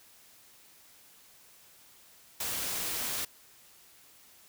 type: noise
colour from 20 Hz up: white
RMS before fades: -34 dBFS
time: 2.4-3.25 s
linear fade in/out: 5 ms
effects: white hiss -58 dBFS RMS until 4.48 s